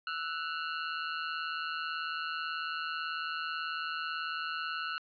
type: ring-modulated tone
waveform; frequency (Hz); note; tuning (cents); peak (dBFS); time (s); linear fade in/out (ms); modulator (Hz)
sawtooth; 1400; F6; +4; -27; 0.07-4.98; 0; 79.1
effects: resampled to 11025 Hz + 11-bit